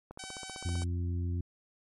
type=click train; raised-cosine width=1 ms; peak=-30 dBFS; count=12; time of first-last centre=0.11-0.82 s; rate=15.5 Hz
type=tone; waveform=5% pulse; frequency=762 Hz; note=G5; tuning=49 cents flat; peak=-30 dBFS; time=0.19-0.84 s; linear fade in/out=5 ms
type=harmonic tone; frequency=87.6 Hz; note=F2; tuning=6 cents sharp; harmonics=1 / 2 / 3 / 4; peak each=-30 / -43 / -43 / -48 dBFS; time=0.65-1.41 s; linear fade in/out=5 ms
effects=MP3 48 kbps